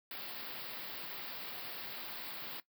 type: band-stop noise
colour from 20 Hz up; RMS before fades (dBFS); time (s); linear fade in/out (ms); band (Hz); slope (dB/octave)
white; -44; 0.11-2.6; 2; 5000 to 14000; 96
effects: noise-tail reverb RT60 0.1 s tail -17 dB re dry + high-pass 150 Hz 12 dB/octave